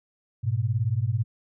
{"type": "beating tone pair", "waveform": "sine", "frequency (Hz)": [103.83, 121.83], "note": ["G#2", "B2"], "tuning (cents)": [0, -23], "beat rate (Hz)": 18, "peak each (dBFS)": [-25, -25], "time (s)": [0.43, 1.24], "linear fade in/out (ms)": 20, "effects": []}